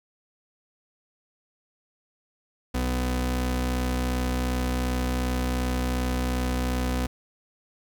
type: tone pair together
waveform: sawtooth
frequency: 62.7 / 125.4 Hz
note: B1 / B2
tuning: +27 / +27 cents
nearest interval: octave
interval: 1200 cents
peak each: -21 / -23 dBFS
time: 2.74-7.07 s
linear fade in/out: 10 ms
effects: 9-bit